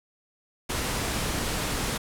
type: low-pass noise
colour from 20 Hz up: pink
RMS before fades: -29 dBFS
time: 0.69-1.98 s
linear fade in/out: 10 ms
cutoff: 12000 Hz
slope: 24 dB/octave
effects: none